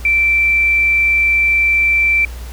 sine tone, 2340 Hz, D7, 7 cents flat, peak -10 dBFS, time 0.05-2.25 s, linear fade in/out 2 ms, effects added 60 Hz sine -26 dBFS peak until 2.52 s + pink hiss -38 dBFS RMS until 2.52 s

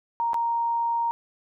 sine tone with dropouts, 932.3 Hz, A#5, in tune, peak -22 dBFS, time 0.2-1.11 s, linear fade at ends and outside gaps 0 ms, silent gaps 0.333-0.343 s, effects none

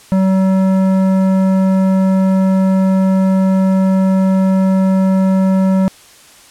sine tone with tanh clipping, 190 Hz, F#3, 46 cents sharp, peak -11 dBFS, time 0.12-5.88 s, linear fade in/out 0 ms, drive 13 dB, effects white hiss -42 dBFS RMS until 6.5 s + low-pass 10000 Hz 12 dB/octave

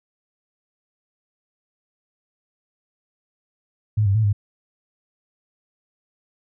sine tone with pitch steps, 106.6 / 98.5 / 110 / 102.1 Hz, G#2 / G2 / A2 / G#2, +46 / +9 / 0 / -29 cents, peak -15 dBFS, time 3.97-4.33 s, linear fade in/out 10 ms, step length 90 ms, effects none

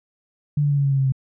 sine tone with pitch steps, 146.83 / 144.72 / 142.65 / 140.6 / 138.59 / 136.6 / 134.64 / 132.71 Hz, D3 / D3 / C#3 / C#3 / C#3 / C#3 / C3 / C3, 0 / -25 / +50 / +25 / 0 / -25 / +50 / +25 cents, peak -16 dBFS, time 0.57-1.122 s, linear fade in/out 5 ms, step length 69 ms, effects none

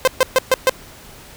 sawtooth tone bursts, 519 Hz, C5, 14 cents flat, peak -6 dBFS, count 5, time 0.05-0.695 s, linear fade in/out 0 ms, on 25 ms, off 130 ms, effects pink hiss -41 dBFS RMS until 1.36 s

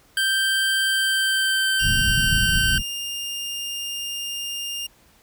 25% pulse tone with pitch glide, 1568 to 1542 Hz, G6 to G6, 0 to -29 cents, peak -15 dBFS, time 0.17-2.78 s, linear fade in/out 2 ms, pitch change -29 cents, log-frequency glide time 0.8-2.34 s
sawtooth tone, 2810 Hz, F7, 10 cents sharp, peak -24 dBFS, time 1.79-4.87 s, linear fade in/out 10 ms
pink low-pass noise, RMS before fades -24 dBFS, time 1.8-2.83 s, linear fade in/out 50 ms, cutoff 200 Hz, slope 24 dB/octave
effects pink hiss -56 dBFS RMS until 5.22 s

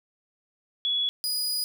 sine / sawtooth tone pair in turn, 3384 / 4933 Hz, G#7 / D#8, +32 / -16 cents, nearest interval perfect fifth, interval 652 cents, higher second, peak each -23 dBFS, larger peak neither, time 0.85-1.09 / 1.24-1.64 s, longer second, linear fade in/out 0 ms, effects none

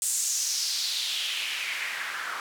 white noise with band-pass filter sweep, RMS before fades -30 dBFS, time 0.02-2.4 s, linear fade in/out 0 ms, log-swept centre 8300 to 1300 Hz, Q 3, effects none

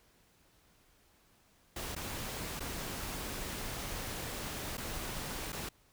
pink noise with dropouts, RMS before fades -40 dBFS, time 1.76-5.69 s, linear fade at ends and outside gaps 5 ms, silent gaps 1.951-1.962 / 2.596-2.604 / 4.771-4.778 / 5.522-5.527 s, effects pink hiss -67 dBFS RMS until 5.92 s

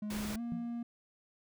triangle tone with pitch glide, 210.2 to 235.9 Hz, G#3 to A#3, +21 to +21 cents, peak -34 dBFS, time 0.02-0.83 s, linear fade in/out 5 ms, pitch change +200 cents, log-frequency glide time 0.34-0.4 s
pink noise, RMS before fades -42 dBFS, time 0.1-0.36 s, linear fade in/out 5 ms
sine tone with exponential decay, 174.61 Hz, F3, in tune, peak -34 dBFS, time 0.52-0.77 s, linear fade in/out 0 ms, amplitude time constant 53 ms
effects none

